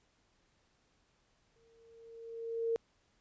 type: tone with exponential growth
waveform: sine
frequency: 458.2 Hz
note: A#4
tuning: 30 cents flat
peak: -28 dBFS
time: 1.56-2.76 s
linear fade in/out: 0 ms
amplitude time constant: 260 ms
effects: pink hiss -73 dBFS RMS until 3.2 s + resampled to 16000 Hz